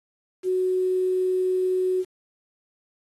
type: tone with quantisation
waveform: sine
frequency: 370 Hz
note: F#4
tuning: in tune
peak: -20 dBFS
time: 0.43-2.05 s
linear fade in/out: 50 ms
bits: 8
effects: AAC 32 kbps